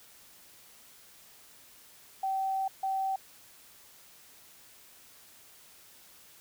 sine tone bursts at uneven times, 771 Hz, G5, 29 cents flat, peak -28 dBFS, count 2, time 2.23-2.68 / 2.83-3.16 s, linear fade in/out 5 ms, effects white hiss -56 dBFS RMS until 6.4 s

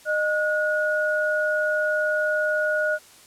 sine tone pair together, 613.3 / 1451 Hz, D#5 / F#6, -25 / -34 cents, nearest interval octave + minor third, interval 1491 cents, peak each -23 dBFS, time 0.05-2.99 s, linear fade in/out 50 ms, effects white hiss -50 dBFS RMS until 3.26 s + low-pass 11000 Hz 12 dB/octave

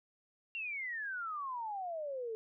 sine exponential sweep, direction down, 2779 to 433.2 Hz, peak -37 dBFS, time 0.55-2.35 s, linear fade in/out 0 ms, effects none

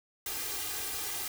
white noise with comb filter, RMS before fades -36 dBFS, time 0.26-1.28 s, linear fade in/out 2 ms, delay 2.5 ms, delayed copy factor +0.95, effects none

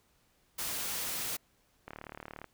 white noise, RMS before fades -36 dBFS, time 0.58-1.37 s, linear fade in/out 10 ms
click train, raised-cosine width 0.5 ms, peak -28 dBFS, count 22, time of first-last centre 1.88-2.443 s, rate 37.3 Hz
effects pink hiss -70 dBFS RMS until 2.53 s

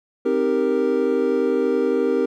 triangle chord, C minor seventh, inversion none, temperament equal with one note detuned, 261.6 / 311.1 / 394.3 / 466.2 Hz, C4 / Eb4 / G4 / Bb4, 0 / 0 / +10 / 0 cents, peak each -22 / -24 / -20 / -19 dBFS, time 0.25-2.26 s, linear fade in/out 10 ms, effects none

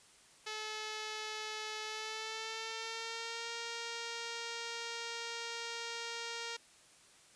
5% pulse tone with pitch glide, 431.5 to 465.1 Hz, A4 to A#4, -34 to -4 cents, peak -28 dBFS, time 0.46-6.57 s, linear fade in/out 10 ms, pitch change +130 cents, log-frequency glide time 1.82-3.51 s, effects white hiss -62 dBFS RMS until 7.35 s + resampled to 22050 Hz

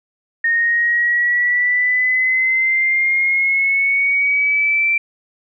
sine exponential sweep, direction up, 1844 to 2349 Hz, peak -13 dBFS, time 0.44-4.98 s, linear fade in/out 5 ms, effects none

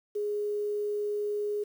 sine tone with quantisation, 415.3 Hz, G#4, in tune, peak -28 dBFS, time 0.15-1.64 s, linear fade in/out 10 ms, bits 9, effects none

